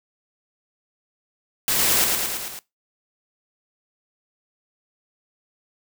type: noise with echo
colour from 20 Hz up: white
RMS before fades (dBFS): -21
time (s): 1.68-2.04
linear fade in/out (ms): 0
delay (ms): 110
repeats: 5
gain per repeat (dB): -3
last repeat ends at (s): 2.59
effects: noise-tail reverb RT60 0.2 s tail -21 dB re dry